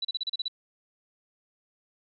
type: tone bursts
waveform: sine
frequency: 3948 Hz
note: B7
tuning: 1 cent flat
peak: -27 dBFS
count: 8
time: 0.02-0.482 s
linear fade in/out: 5 ms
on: 28 ms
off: 34 ms
effects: none